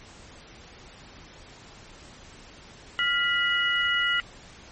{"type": "tone cluster", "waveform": "sine", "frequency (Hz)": [1397, 1970, 2901], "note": ["F6", "B6", "F#7"], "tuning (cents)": [0, -5, -35], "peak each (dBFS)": -26, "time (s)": [2.99, 4.2], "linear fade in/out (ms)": 0, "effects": ["pink hiss -48 dBFS RMS until 4.71 s", "MP3 32 kbps"]}